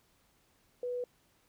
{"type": "tone", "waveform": "sine", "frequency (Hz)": 492, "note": "B4", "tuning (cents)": -7, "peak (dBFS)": -33, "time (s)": [0.83, 1.04], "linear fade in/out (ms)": 2, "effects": ["pink hiss -70 dBFS RMS until 1.48 s"]}